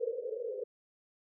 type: band-pass noise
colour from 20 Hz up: pink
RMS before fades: -37 dBFS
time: 0-0.64 s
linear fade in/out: 10 ms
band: 440 to 510 Hz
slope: 96 dB/octave
effects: none